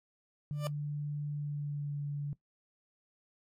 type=tone with pitch glide; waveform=sine; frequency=146.8 to 144.36 Hz; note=D3 to D3; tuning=0 to -29 cents; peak=-33 dBFS; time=0.51-2.33 s; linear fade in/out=0 ms; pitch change=-29 cents; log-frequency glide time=1.31-1.98 s
type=tone with exponential growth; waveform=30% pulse; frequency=592 Hz; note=D5; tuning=14 cents sharp; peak=-29 dBFS; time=0.52-0.67 s; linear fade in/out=1 ms; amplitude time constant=32 ms
effects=noise-tail reverb RT60 0.1 s tail -18 dB re dry + MP3 64 kbps